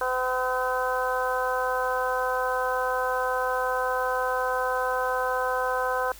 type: harmonic tone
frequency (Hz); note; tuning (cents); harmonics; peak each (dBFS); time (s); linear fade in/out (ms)
254.5; C4; -48; 2 / 3 / 4 / 5 / 6; -28 / -31 / -29 / -33 / -31; 0.01-6.12; 2
effects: added 50 Hz sine -48 dBFS peak until 6.19 s + white hiss -48 dBFS RMS until 6.19 s